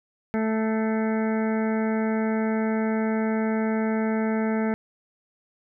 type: harmonic tone with a mistuned harmonic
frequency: 220 Hz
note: A3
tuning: in tune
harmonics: 1 / 2 / 3 / 4 / 6 / 7 / 8 / 9 / 10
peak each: -23 / -29 / -33 / -35 / -39 / -40 / -41 / -42 / -43 dBFS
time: 0.34-4.74 s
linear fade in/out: 0 ms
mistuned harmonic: 9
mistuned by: +46 cents
effects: none